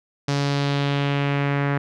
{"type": "tone with low-pass filter sweep", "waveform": "sawtooth", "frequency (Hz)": 141.6, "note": "C#3", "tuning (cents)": 37, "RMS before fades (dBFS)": -22, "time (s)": [0.28, 1.78], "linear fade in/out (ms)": 5, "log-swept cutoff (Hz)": [5500, 1800], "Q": 2, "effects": []}